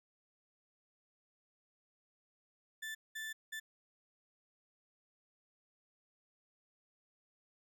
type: tone bursts at uneven times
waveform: 35% pulse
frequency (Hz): 1760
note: A6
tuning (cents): 0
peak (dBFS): -39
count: 3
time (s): 2.82-2.95 / 3.15-3.33 / 3.52-3.6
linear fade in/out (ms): 10
effects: none